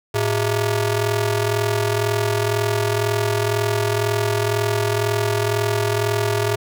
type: ring-modulated tone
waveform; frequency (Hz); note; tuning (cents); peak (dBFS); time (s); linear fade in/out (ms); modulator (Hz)
sawtooth; 260; C4; -11; -11; 0.14-6.56; 10; 151
effects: none